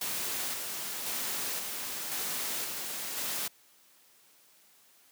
white noise with tremolo, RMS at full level -34 dBFS, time 0.01-3.48 s, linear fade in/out 5 ms, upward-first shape square, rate 0.95 Hz, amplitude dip 30%, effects white hiss -62 dBFS RMS until 5.11 s + high-pass 150 Hz 12 dB/octave

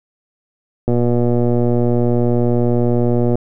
click train, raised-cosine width 2 ms, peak -4 dBFS, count 298, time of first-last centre 0.88-3.355 s, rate 120 Hz, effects none

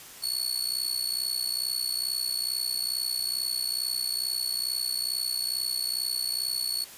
sawtooth tone with amplitude modulation, 4407 Hz, C#8, 11 cents flat, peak -21 dBFS, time 0.22-6.85 s, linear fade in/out 20 ms, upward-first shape sine, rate 62.3 Hz, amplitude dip 80%, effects white hiss -46 dBFS RMS until 6.97 s + resampled to 32000 Hz

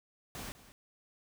pink noise with echo, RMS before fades -43 dBFS, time 0.35-0.52 s, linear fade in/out 0 ms, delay 200 ms, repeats 1, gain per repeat -15 dB, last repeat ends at 0.72 s, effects none

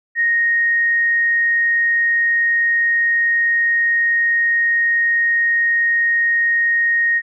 sine tone, 1864.7 Hz, A#6, in tune, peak -13 dBFS, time 0.15-7.22 s, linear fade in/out 50 ms, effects none

